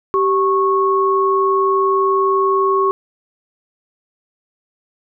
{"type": "tone pair together", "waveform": "sine", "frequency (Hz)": [388.3, 1100], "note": ["G4", "C#6"], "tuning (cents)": [-16, -14], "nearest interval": "octave + tritone", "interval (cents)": 1802, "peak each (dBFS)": -15, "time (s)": [0.14, 2.91], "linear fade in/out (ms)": 0, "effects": []}